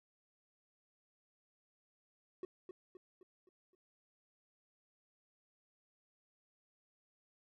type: tone with echo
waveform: triangle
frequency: 368.8 Hz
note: F#4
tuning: 6 cents flat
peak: -38 dBFS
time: 2.43-2.45 s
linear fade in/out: 2 ms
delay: 260 ms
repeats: 5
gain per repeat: -6 dB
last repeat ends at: 3.75 s
effects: none